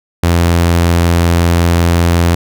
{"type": "tone", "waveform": "sawtooth", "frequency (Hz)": 85.4, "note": "F2", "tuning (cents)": -38, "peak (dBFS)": -4, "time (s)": [0.23, 2.35], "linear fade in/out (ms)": 5, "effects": []}